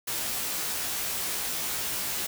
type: noise with comb filter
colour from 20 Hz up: white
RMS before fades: -31 dBFS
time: 0.07-2.27 s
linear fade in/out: 10 ms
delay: 16 ms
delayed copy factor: +0.85
effects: none